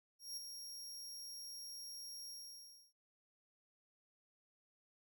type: tone with ADSR envelope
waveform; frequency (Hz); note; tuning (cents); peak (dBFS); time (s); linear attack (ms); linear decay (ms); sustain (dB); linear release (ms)
sawtooth; 5588; F8; 0; -39; 0.19-2.93; 180; 11; -6; 640
effects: none